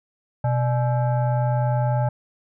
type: tone with frequency modulation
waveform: sine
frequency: 125.5 Hz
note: B2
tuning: 28 cents sharp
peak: -18 dBFS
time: 0.44-2.09 s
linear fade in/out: 5 ms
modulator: 725 Hz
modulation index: 0.72
effects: none